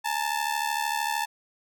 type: ring-modulated tone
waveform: sawtooth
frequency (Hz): 880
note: A5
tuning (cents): 0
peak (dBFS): -19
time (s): 0.04-1.26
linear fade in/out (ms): 20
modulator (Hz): 36.6
effects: none